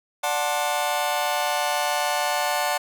sawtooth chord, D dominant seventh, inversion none, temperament just, 587.3 / 734.2 / 881 / 1057.2 Hz, D5 / F#5 / A5 / C6, 0 / -14 / +2 / +18 cents, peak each -24 / -22 / -23 / -28 dBFS, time 0.23-2.78 s, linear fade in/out 10 ms, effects none

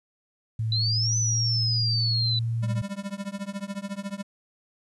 sine tone with pitch glide, 111.3 to 115.16 Hz, A2 to A#2, +20 to -21 cents, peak -24 dBFS, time 0.59-2.82 s, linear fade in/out 5 ms, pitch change +59 cents, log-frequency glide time 0.92-1.52 s
sine exponential two-way sweep, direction up then down, 3951 to 6080 to 3951 Hz, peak -24 dBFS, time 0.72-2.39 s, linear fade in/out 2 ms, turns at 1.17 s
square tone with tremolo, 198.9 Hz, G3, 25 cents sharp, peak -28 dBFS, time 2.62-4.23 s, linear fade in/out 20 ms, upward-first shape triangle, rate 14 Hz, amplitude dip 100%
effects resampled to 24000 Hz + 10-bit

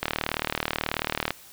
click train, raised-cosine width 0.3 ms, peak -8 dBFS, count 50, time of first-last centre 0.03-1.306 s, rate 38.4 Hz, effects white hiss -49 dBFS RMS until 1.52 s

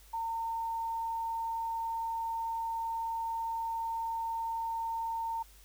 sine tone, 911 Hz, A#5, 40 cents flat, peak -32 dBFS, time 0.13-5.43 s, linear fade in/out 10 ms, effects added 50 Hz sine -56 dBFS peak until 5.64 s + white hiss -60 dBFS RMS until 5.64 s

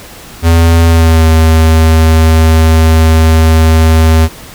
square tone with pitch glide, 83.1 to 80.32 Hz, E2 to E2, +15 to -44 cents, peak -4 dBFS, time 0.42-4.29 s, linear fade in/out 50 ms, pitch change -59 cents, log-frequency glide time 0.87-1.26 s, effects pink hiss -31 dBFS RMS until 4.54 s

